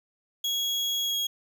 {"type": "tone with pitch glide", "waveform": "35% pulse", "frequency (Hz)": [3322, 3301], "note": ["G#7", "G#7"], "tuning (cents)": [0, -11], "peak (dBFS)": -24, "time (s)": [0.44, 1.27], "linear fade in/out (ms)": 5, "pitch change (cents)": -11, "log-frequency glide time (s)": [1.03, 1.15], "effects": ["11-bit"]}